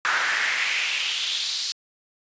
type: noise with high-pass filter sweep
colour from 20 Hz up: brown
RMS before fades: -25 dBFS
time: 0.05-1.72 s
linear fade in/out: 0 ms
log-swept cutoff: 1400 to 4600 Hz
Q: 3.3
effects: resampled to 16000 Hz